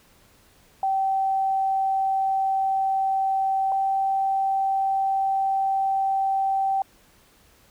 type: tone pair in turn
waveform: sine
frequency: 773 / 776.5 Hz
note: G5 / G5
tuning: -24 / -17 cents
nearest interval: unison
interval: 7 cents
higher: second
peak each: -20 dBFS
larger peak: neither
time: 0.83-3.72 / 3.72-6.82 s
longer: second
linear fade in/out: 2 ms
effects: pink hiss -57 dBFS RMS until 7.7 s